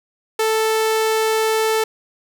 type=tone; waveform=sawtooth; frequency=440.4 Hz; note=A4; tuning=2 cents sharp; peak=-12 dBFS; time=0.39-1.84 s; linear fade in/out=5 ms; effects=none